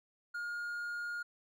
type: tone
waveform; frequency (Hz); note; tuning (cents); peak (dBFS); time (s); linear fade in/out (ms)
triangle; 1423; F6; +32; -35; 0.34-1.23; 10
effects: none